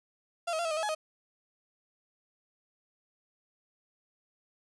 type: tone with pitch steps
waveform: 35% pulse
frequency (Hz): 686 / 636 / 687 / 649 / 614 / 646 / 843 / 626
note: F5 / D#5 / F5 / E5 / D#5 / E5 / G#5 / D#5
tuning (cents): -31 / +38 / -29 / -27 / -23 / -35 / +26 / +10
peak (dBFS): -28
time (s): 0.47-0.95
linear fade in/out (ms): 10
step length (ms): 60
effects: resampled to 24000 Hz + 11-bit